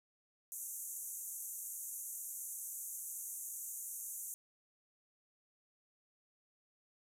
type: band-pass noise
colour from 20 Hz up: white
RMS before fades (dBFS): -45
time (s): 0.52-4.34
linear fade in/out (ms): 0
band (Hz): 6200 to 14000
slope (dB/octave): 96
effects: none

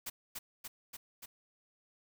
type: noise with echo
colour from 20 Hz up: white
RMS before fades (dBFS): -40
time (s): 0.06-0.1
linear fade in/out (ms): 10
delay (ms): 290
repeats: 4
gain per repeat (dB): -2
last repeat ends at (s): 1.26
effects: none

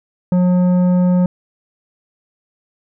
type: tone with tanh clipping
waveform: sine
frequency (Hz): 180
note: F#3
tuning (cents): -47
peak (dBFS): -12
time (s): 0.32-1.26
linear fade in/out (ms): 2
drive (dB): 10
effects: none

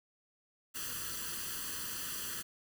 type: noise with comb filter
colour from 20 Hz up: white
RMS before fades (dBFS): -40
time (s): 0.74-2.43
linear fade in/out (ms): 20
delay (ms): 0.66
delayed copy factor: +0.8
effects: none

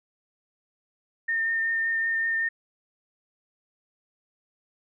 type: tone with vibrato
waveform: sine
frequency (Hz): 1818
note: A#6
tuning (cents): -44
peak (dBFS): -23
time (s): 1.28-2.49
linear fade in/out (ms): 10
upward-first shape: triangle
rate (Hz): 5.3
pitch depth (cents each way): 14
effects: none

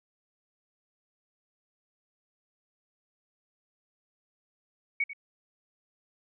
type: tone with echo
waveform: sine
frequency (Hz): 2236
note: C#7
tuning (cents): +14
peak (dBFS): -24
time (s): 5-5.04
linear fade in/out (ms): 5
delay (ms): 93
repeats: 1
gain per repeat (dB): -13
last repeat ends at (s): 5.133
effects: none

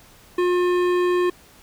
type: tone with hard clipping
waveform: triangle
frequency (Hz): 357.2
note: F4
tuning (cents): +39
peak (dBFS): -19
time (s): 0.38-1.3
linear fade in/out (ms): 5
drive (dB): 18
effects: pink hiss -50 dBFS RMS until 1.62 s

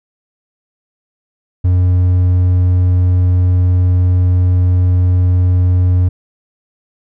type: tone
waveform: triangle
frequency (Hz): 90.3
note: F#2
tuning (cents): -42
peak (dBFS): -6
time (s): 1.64-6.09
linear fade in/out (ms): 10
effects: none

